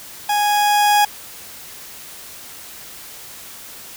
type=tone with level ramp; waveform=40% pulse; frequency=829 Hz; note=G#5; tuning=3 cents flat; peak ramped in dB=-15 to -10 dBFS; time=0.29-1.05 s; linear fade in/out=5 ms; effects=white hiss -37 dBFS RMS until 3.96 s